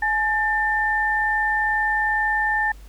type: tone pair together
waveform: sine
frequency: 847.7 / 1790 Hz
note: G#5 / A6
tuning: +35 / +29 cents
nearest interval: octave + minor second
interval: 1294 cents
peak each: -23 / -20 dBFS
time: 0.02-2.72 s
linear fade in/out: 5 ms
effects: added 50 Hz sine -39 dBFS peak until 2.88 s + pink hiss -53 dBFS RMS until 2.88 s